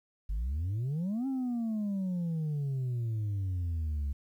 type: exponential two-way sweep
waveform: sine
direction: up then down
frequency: 46.25 to 272.4 to 68.8 Hz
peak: -27 dBFS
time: 0.29-4.13 s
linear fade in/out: 10 ms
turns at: 1.27 s
effects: tanh soft clip ceiling -29 dBFS + 11-bit